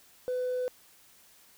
triangle tone with hard clipping, 502 Hz, B4, 28 cents sharp, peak -28 dBFS, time 0.28-0.68 s, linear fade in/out 0 ms, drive 2 dB, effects white hiss -59 dBFS RMS until 1.57 s

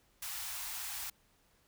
white band-stop noise, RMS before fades -41 dBFS, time 0.22-1.1 s, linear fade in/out 5 ms, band 100 to 700 Hz, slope 48 dB/octave, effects pink hiss -70 dBFS RMS until 1.67 s

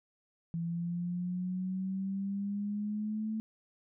sine exponential sweep, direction up, 166.8 to 220 Hz, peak -32 dBFS, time 0.54-3.4 s, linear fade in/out 0 ms, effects none

